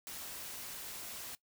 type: noise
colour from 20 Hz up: white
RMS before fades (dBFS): -45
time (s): 0.07-1.35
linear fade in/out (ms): 0
effects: noise-tail reverb RT60 0.1 s tail -19 dB re dry